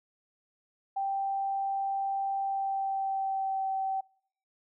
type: tone with pitch glide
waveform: sine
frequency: 784 to 770.5 Hz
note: G5 to G5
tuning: 0 to -30 cents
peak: -28 dBFS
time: 0.96-4.01 s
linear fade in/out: 10 ms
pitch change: -30 cents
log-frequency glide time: 2.4-3.72 s
effects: noise-tail reverb RT60 0.6 s tail -26 dB re dry